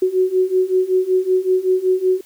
sine beating tone pair, 368.6 / 373.9 Hz, F#4 / F#4, -7 / +18 cents, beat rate 5.3 Hz, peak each -18 / -16 dBFS, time 0.02-2.21 s, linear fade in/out 5 ms, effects white hiss -50 dBFS RMS until 2.25 s

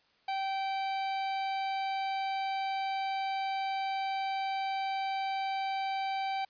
45% pulse tone, 776 Hz, G5, 18 cents flat, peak -31 dBFS, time 0.28-6.45 s, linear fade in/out 5 ms, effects white hiss -68 dBFS RMS until 6.49 s + resampled to 11025 Hz

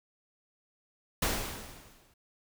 pink noise with exponential decay, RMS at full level -27 dBFS, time 1.22-2.14 s, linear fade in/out 5 ms, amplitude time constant 200 ms, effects none

